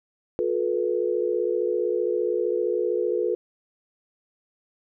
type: tone cluster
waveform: sine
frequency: 357.6 / 430.8 / 486.1 Hz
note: F4 / A4 / B4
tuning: +41 / -37 / -28 cents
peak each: -26 dBFS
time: 0.39-3.35 s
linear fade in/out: 0 ms
effects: none